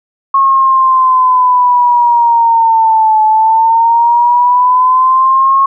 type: linear two-way sweep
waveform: sine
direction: down then up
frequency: 1091 to 863 to 1091 Hz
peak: -5 dBFS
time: 0.34-5.66 s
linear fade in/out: 5 ms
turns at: 3.23 s
effects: none